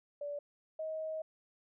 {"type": "tone pair in turn", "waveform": "sine", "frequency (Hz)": [579, 631.7], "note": ["D5", "D#5"], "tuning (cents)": [-25, 26], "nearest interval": "major second", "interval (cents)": 151, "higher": "second", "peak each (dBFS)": [-37, -36], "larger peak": "second", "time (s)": [[0.21, 0.39], [0.79, 1.22]], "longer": "second", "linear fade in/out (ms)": 5, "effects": []}